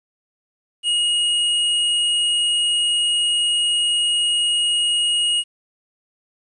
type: tone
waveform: square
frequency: 2878 Hz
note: F#7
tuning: 49 cents flat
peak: -17 dBFS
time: 0.83-5.44 s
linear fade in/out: 50 ms
effects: resampled to 22050 Hz + 9-bit